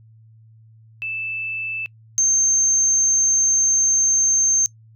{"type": "tone pair in turn", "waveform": "sine", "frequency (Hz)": [2637, 6330], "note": ["E7", "G8"], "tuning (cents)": [0, 16], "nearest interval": "octave + minor third", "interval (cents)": 1516, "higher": "second", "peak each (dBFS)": [-24, -14], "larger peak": "second", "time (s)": [[1.02, 1.86], [2.18, 4.66]], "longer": "second", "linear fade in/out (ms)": 0, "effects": ["noise-tail reverb RT60 0.1 s tail -25 dB re dry", "added 111 Hz sine -46 dBFS peak until 4.95 s"]}